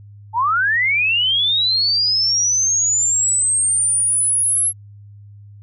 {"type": "linear sweep", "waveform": "sine", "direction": "up", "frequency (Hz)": [856, 11175], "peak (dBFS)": -14, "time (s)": [0.33, 4.73], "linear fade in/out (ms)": 50, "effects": ["added 102 Hz sine -38 dBFS peak until 5.62 s"]}